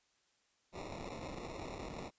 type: noise with sample-and-hold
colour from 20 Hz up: white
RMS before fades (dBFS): -45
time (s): 0.72-2.11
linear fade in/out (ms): 50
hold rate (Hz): 1575
effects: white hiss -75 dBFS RMS until 2.18 s + resampled to 16000 Hz